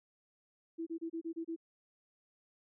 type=tone bursts; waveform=sine; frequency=329.6 Hz; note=E4; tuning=in tune; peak=-36 dBFS; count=7; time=0.78-1.563 s; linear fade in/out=20 ms; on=87 ms; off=29 ms; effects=none